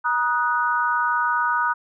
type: chord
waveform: sine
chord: D# minor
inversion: second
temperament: equal with one note detuned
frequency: 953 / 1244.5 / 1480 Hz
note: A#5 / D#6 / F#6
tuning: +38 / 0 / 0 cents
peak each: -23 dBFS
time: 0.04-1.74 s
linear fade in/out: 20 ms
effects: none